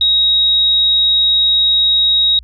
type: tone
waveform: sine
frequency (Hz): 3792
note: A#7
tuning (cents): +29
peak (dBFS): -9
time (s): 0.01-2.39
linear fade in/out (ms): 2
effects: added 60 Hz sine -35 dBFS peak until 2.43 s